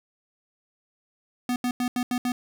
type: tone bursts at uneven times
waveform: square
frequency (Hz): 246.9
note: B3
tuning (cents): 0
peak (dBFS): -24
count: 6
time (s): 1.49-1.56 / 1.64-1.71 / 1.8-1.88 / 1.96-2.03 / 2.11-2.18 / 2.25-2.32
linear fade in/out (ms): 2
effects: none